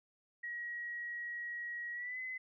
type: tone with pitch glide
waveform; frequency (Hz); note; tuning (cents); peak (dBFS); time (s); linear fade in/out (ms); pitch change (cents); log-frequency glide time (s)
sine; 1904 to 2029; A#6 to B6; +36 to +46; -39; 0.43-2.38; 10; +110; 1.93-2.19
effects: none